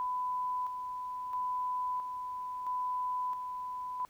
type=tone with tremolo; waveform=sine; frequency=1000 Hz; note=B5; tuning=21 cents sharp; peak=-31 dBFS; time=0-4.05 s; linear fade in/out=0 ms; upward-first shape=square; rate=0.75 Hz; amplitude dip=45%; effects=pink hiss -65 dBFS RMS until 4.09 s